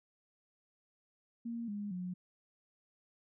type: tone with pitch steps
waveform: sine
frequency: 233.1 / 205.3 / 180.79 Hz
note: A#3 / G#3 / F#3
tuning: 0 / -20 / -40 cents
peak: -37 dBFS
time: 1.45-2.14 s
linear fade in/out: 10 ms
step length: 230 ms
effects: none